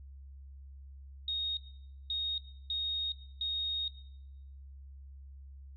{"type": "tone bursts at uneven times", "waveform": "sine", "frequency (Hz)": 3729, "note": "A#7", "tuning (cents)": 0, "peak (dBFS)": -31, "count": 4, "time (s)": [[1.28, 1.57], [2.1, 2.38], [2.7, 3.12], [3.41, 3.88]], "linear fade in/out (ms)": 2, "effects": ["noise-tail reverb RT60 0.9 s tail -18 dB re dry", "added 68 Hz sine -47 dBFS peak until 5.76 s"]}